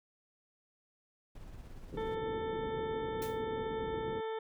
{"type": "noise with tremolo", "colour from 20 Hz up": "brown", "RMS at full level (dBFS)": -47, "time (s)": [1.35, 2.15], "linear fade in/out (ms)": 5, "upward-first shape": "sine", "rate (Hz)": 17, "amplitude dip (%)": 35}
{"type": "low-pass noise", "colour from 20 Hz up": "white", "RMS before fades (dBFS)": -43, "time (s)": [1.92, 4.21], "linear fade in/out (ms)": 10, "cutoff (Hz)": 520, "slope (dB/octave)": 96}
{"type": "harmonic tone", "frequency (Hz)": 443.2, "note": "A4", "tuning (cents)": 13, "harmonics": [1, 2, 3, 4, 5, 7, 8], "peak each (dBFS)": [-36, -42, -50, -51, -56, -59, -56], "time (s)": [1.97, 4.39], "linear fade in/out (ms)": 5}
{"type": "noise with exponential decay", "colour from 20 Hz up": "white", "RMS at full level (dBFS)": -43, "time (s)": [3.22, 3.43], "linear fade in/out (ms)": 0, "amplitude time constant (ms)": 44}
{"effects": []}